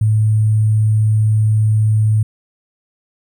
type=tone with sample-and-hold; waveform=sine; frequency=108.1 Hz; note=A2; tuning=30 cents flat; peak=-10 dBFS; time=0.01-2.23 s; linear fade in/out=5 ms; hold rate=8820 Hz; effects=none